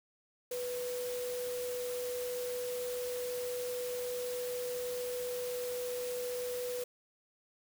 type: tone in noise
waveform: sine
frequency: 493.9 Hz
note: B4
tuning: in tune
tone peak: -35 dBFS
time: 0.51-6.84 s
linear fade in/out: 5 ms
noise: white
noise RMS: -45 dBFS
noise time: 0.51-6.84 s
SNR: +7 dB
effects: none